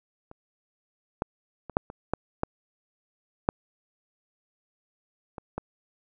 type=clicks; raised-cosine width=1 ms; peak=-30 / -12 / -24 / -7 / -25 / -11 / -11 / -6 / -23 / -17 dBFS; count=10; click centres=0.314 / 1.221 / 1.697 / 1.769 / 1.901 / 2.136 / 2.434 / 3.489 / 5.382 / 5.58 s; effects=none